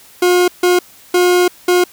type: tone bursts at uneven times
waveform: 40% pulse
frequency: 357.9 Hz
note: F4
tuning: 42 cents sharp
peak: -8 dBFS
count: 4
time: 0.22-0.48 / 0.63-0.79 / 1.14-1.48 / 1.68-1.84 s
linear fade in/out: 5 ms
effects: white hiss -43 dBFS RMS until 1.92 s